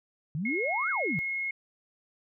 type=exponential two-way sweep; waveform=sine; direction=up then down; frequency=139.7 to 1613 to 139.7 Hz; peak=-29 dBFS; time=0.35-1.19 s; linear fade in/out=0 ms; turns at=0.9 s
type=tone; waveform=sine; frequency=2164 Hz; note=C#7; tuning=42 cents flat; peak=-29 dBFS; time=0.45-1.51 s; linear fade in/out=5 ms
effects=none